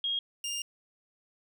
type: tone pair in turn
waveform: sine / 20% pulse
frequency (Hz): 3263 / 2810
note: G#7 / F7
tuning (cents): -31 / +10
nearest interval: minor third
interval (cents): 259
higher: first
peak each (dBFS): -28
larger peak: neither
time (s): 0.04-0.19 / 0.44-0.62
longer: second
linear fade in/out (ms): 2
effects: none